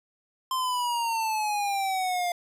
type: exponential sweep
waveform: square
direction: down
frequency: 1046.5 to 698.5 Hz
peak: -26 dBFS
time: 0.51-2.32 s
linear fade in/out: 2 ms
effects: resampled to 32000 Hz